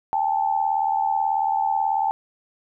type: tone pair together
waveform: sine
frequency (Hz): 796.7 / 875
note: G5 / A5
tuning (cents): +28 / -10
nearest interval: major second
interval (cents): 162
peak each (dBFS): -22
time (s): 0.13-2.11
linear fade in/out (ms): 0
effects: none